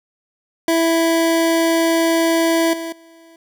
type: tone with level steps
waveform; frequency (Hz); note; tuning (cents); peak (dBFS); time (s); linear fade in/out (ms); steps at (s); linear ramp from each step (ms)
25% pulse; 330; E4; +2; -10 / -21 / -40; 0.68-3.36; 2; 2.73 / 2.92; 5
effects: none